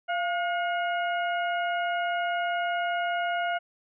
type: harmonic tone with a mistuned harmonic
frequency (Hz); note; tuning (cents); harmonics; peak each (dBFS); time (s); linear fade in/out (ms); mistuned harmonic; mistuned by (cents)
719; F#5; -50; 1 / 2 / 3 / 4; -27 / -31 / -38 / -39; 0.08-3.59; 20; 1; -65
effects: none